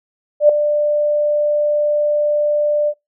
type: tone with ADSR envelope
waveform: sine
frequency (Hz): 593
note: D5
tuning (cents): +17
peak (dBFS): -3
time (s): 0.4-2.94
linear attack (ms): 92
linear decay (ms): 3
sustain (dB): -10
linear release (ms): 58
effects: noise-tail reverb RT60 0.2 s tail -23 dB re dry